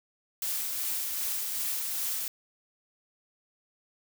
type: noise with tremolo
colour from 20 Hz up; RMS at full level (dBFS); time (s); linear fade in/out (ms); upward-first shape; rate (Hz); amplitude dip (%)
blue; -31; 0.42-2.28; 2; sine; 2.6; 25
effects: none